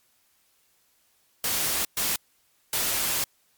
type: noise bursts at uneven times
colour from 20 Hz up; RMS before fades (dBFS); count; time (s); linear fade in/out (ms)
white; -26; 3; 1.44-1.85 / 1.97-2.16 / 2.73-3.24; 2
effects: white hiss -66 dBFS RMS until 3.57 s + MP3 96 kbps